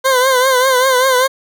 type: tone with vibrato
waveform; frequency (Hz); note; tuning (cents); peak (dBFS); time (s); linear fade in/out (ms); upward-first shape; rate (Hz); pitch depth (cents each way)
20% pulse; 516; C5; -24; -5; 0.04-1.28; 20; triangle; 5.1; 82
effects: none